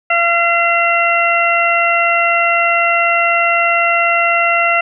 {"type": "harmonic tone", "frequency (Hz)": 683, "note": "F5", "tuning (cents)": -39, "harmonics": [1, 2, 3, 4], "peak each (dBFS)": [-16, -16, -16, -16], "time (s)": [0.1, 4.81], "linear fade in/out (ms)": 5, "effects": []}